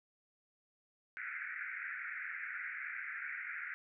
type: band-pass noise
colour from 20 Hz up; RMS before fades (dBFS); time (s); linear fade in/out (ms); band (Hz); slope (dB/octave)
pink; -43; 1.17-3.74; 0; 1400 to 2300; 96
effects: none

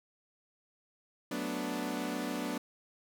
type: chord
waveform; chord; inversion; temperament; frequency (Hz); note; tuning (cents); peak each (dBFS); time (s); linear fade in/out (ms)
sawtooth; B minor seventh; second; equal; 185 / 220 / 246.9 / 293.7; F#3 / A3 / B3 / D4; 0 / 0 / 0 / 0; -38 / -38 / -34 / -34; 1.31-2.58; 5
effects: none

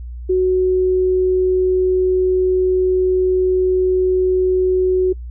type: tone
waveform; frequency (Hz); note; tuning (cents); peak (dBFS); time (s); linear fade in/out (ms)
sine; 370; F#4; 0; -12; 0.29-5.13; 10
effects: noise-tail reverb RT60 0.1 s tail -25 dB re dry + added 60 Hz sine -27 dBFS peak until 5.3 s

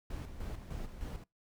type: noise with tremolo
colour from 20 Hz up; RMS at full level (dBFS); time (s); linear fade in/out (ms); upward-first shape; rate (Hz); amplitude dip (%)
brown; -40; 0.1-1.24; 5; square; 3.3; 55
effects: noise-tail reverb RT60 0.2 s tail -24 dB re dry

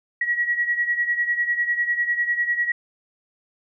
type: beating tone pair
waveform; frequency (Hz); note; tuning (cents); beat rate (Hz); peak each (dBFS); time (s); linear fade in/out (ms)
sine; 1914 / 1924; A#6 / B6; +45 / -46; 10; -21 / -26; 0.21-2.72; 5
effects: none

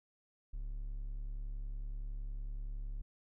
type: tone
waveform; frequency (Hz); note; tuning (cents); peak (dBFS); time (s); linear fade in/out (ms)
triangle; 35.39; C#1; +37; -36; 0.53-3.02; 10
effects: none

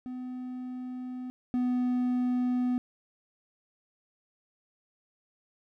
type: tone pair in turn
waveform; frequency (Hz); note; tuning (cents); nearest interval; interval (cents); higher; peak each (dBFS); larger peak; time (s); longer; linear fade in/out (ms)
triangle; 252.3 / 248.8; B3 / B3; +37 / +13; unison; 24; first; -33 / -23; second; 0.06-1.3 / 1.54-2.78; neither; 0
effects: none

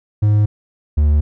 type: tone pair in turn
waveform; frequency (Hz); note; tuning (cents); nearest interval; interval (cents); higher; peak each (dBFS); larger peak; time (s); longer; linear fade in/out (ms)
triangle; 105 / 74.25; G#2 / D2; +19 / +20; tritone; 599; first; -8; neither; 0.22-0.46 / 0.97-1.21; neither; 10
effects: none

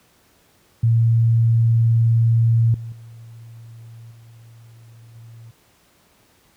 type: tone with level steps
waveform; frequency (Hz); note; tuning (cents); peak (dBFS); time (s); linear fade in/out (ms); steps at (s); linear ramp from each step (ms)
sine; 114.9; A#2; -25; -12 / -28 / -37 / -42 / -38; 0.83-5.51; 5; 2.74 / 2.92 / 4.11 / 5.15; 2
effects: pink hiss -57 dBFS RMS until 6.56 s + high-pass 60 Hz 12 dB/octave

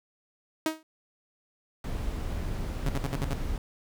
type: tone with exponential decay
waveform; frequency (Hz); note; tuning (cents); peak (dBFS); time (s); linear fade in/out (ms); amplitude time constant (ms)
sawtooth; 316.3; D#4; +29; -18; 0.66-0.83; 2; 36
type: noise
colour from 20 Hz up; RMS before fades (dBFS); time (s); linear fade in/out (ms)
brown; -32; 1.84-3.58; 2
type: tone bursts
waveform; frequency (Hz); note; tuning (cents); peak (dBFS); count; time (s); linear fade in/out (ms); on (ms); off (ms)
sawtooth; 138.59; C#3; 0; -24; 6; 2.86-3.335; 2; 30; 59
effects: none

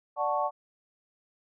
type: chord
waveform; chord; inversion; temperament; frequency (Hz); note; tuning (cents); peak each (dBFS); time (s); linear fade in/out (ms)
sine; D major seventh; none; equal; 587.3 / 740 / 880 / 1108.7; D5 / F#5 / A5 / C#6; 0 / 0 / 0 / 0; -31; 0.16-0.51; 50
effects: none

